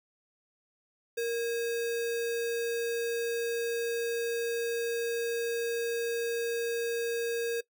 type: tone with sample-and-hold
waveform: sine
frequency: 466.6 Hz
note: A#4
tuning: 2 cents sharp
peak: -28 dBFS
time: 1.17-7.61 s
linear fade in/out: 10 ms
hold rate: 2100 Hz
effects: noise-tail reverb RT60 0.1 s tail -20 dB re dry